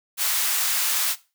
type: high-pass noise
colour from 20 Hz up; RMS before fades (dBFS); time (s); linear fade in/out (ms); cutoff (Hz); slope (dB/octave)
white; -23; 0.17-1.16; 50; 1000; 12
effects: noise-tail reverb RT60 0.3 s tail -18 dB re dry

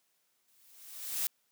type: noise with exponential growth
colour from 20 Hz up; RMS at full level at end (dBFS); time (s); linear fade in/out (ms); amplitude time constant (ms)
blue; -30; 0.48-1.27; 1; 170
effects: white hiss -75 dBFS RMS until 1.51 s + high-pass 150 Hz 12 dB/octave

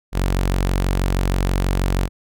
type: tone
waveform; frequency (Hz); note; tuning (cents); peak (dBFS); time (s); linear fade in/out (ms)
sawtooth; 46.25; F#1; 0; -13; 0.12-2.09; 50
effects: none

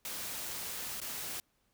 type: noise with dropouts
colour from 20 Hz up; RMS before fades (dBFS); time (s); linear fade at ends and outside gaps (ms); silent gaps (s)
white; -40; 0.05-1.4; 1; 1.002-1.016
effects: pink hiss -75 dBFS RMS until 1.73 s

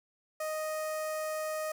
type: tone with notch filter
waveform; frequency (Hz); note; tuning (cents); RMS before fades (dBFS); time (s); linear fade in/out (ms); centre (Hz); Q
sawtooth; 622.3; D#5; 0; -35; 0.4-1.72; 5; 3500; 1
effects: 11-bit

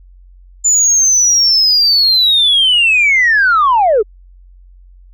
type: linear sweep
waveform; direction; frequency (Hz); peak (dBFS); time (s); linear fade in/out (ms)
sine; down; 7080 to 387.6; -6; 0.64-4.03; 20
effects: tanh soft clip ceiling -4 dBFS + added 45 Hz sine -38 dBFS peak until 5.13 s

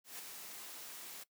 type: noise with ADSR envelope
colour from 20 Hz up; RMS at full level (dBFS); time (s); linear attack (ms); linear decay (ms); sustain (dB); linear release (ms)
white; -45; 0.04-1.24; 150; 6; -4; 15
effects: noise-tail reverb RT60 0.1 s tail -18 dB re dry + high-pass 200 Hz 12 dB/octave

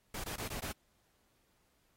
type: noise bursts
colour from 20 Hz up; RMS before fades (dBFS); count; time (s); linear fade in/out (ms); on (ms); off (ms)
pink; -41; 5; 0.14-0.72; 5; 100; 20
effects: pink hiss -74 dBFS RMS until 1.96 s + AAC 48 kbps

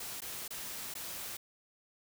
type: noise with dropouts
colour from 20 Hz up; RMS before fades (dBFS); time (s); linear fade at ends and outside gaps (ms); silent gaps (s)
white; -42; 0-1.37; 5; 0.206-0.218 / 0.48-0.505 / 0.94-0.951
effects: none

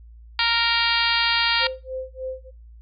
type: harmonic tone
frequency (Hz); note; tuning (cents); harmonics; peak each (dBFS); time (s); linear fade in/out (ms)
465.2; A#4; -4; 2 / 3 / 4 / 5 / 6 / 7 / 8 / 9 / 10; -27 / -27 / -27 / -27 / -27 / -27 / -27 / -27 / -27; 0.39-1.67; 2
type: tone with tremolo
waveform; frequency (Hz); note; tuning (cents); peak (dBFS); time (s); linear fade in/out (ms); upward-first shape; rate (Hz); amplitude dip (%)
sine; 519; C5; -14; -26; 1.59-2.51; 50; sine; 3.3; 100
effects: noise-tail reverb RT60 0.3 s tail -23 dB re dry + added 57 Hz sine -42 dBFS peak until 2.81 s

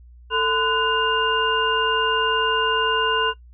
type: tone cluster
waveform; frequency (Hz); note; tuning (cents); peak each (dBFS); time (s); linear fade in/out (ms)
sine; 444.5 / 1019 / 1478 / 2810; A4 / C6 / F#6 / F7; +18 / -46 / -2 / +10; -23; 0.3-3.34; 50
effects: noise-tail reverb RT60 0.1 s tail -19 dB re dry + added 60 Hz sine -43 dBFS peak until 3.53 s

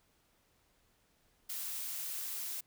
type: noise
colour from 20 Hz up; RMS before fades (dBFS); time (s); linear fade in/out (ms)
blue; -40; 1.49-2.61; 10
effects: pink hiss -72 dBFS RMS until 2.66 s

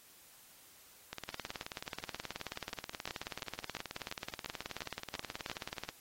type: two click trains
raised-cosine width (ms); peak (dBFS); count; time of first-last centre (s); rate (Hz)
0.2; -21 / -22; 9 / 90; 2.73-5.498 / 1.13-5.889; 2.89 / 18.7
effects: white hiss -60 dBFS RMS until 6 s + AAC 48 kbps

